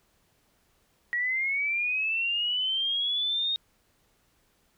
sine linear sweep, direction up, 1904 to 3729 Hz, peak -25 dBFS, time 1.13-3.56 s, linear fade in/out 0 ms, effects pink hiss -68 dBFS RMS until 4.77 s

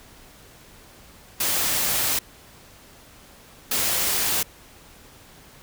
white noise bursts at uneven times, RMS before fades -23 dBFS, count 2, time 1.4-2.19 / 3.71-4.43 s, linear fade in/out 5 ms, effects pink hiss -49 dBFS RMS until 5.62 s

